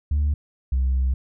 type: tone pair in turn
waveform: sine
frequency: 73.42 / 64.9 Hz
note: D2 / C2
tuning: 0 / -13 cents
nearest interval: major second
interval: 213 cents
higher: first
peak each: -16 dBFS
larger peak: neither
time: 0.11-0.34 / 0.72-1.14 s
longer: second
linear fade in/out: 5 ms
effects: tanh soft clip ceiling -16 dBFS